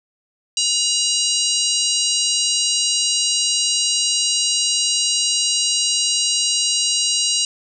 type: harmonic tone with a mistuned harmonic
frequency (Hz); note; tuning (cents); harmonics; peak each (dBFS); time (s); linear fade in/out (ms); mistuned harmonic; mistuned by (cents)
950; A#5; +33; 3 / 4 / 5 / 6 / 7 / 8 / 9; -22 / -23 / -24 / -25 / -25 / -26 / -27; 0.57-7.45; 2; 4; +63
effects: none